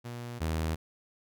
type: tone pair in turn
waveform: sawtooth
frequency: 120 / 79.84 Hz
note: B2 / D#2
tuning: -49 / +45 cents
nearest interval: perfect fifth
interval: 706 cents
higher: first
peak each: -34 / -25 dBFS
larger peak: second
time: 0.04-0.4 / 0.4-0.76 s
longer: neither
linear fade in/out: 20 ms
effects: none